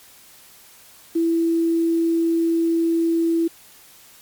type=tone with quantisation; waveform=sine; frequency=332 Hz; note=E4; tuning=12 cents sharp; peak=-16 dBFS; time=1.15-3.48 s; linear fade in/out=10 ms; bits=7; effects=white hiss -48 dBFS RMS until 4.21 s + MP3 96 kbps